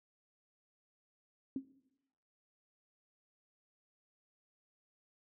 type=tone with exponential decay; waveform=sine; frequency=267.6 Hz; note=C4; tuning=39 cents sharp; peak=-31 dBFS; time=1.56-1.67 s; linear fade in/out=2 ms; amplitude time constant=23 ms; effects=noise-tail reverb RT60 0.9 s tail -18 dB re dry